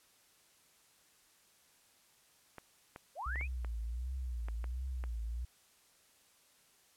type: clicks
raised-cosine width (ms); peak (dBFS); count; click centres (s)
0.5; -31; 8; 2.583 / 2.961 / 3.358 / 3.411 / 3.647 / 4.485 / 4.642 / 5.039
type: linear sweep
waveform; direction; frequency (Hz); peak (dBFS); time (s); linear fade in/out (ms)
sine; up; 482.5 to 2640; -38; 3.15-3.48; 50
type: tone with vibrato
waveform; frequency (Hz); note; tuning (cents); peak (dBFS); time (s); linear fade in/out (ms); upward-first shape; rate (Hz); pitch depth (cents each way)
sine; 60.4; B1; -38; -36; 3.26-5.45; 5; triangle; 1.4; 160
effects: white hiss -67 dBFS RMS until 6.96 s + low-pass 12000 Hz 12 dB/octave